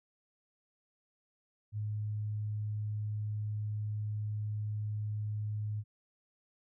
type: tone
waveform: sine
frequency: 105.8 Hz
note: G#2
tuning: 33 cents sharp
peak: -33 dBFS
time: 1.72-5.84 s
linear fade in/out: 50 ms
effects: none